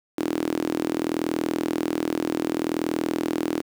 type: tone with high-pass filter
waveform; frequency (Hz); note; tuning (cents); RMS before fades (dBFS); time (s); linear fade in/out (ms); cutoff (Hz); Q
sawtooth; 40.63; E1; -24; -26; 0.17-3.62; 20; 310; 5.1
effects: 8-bit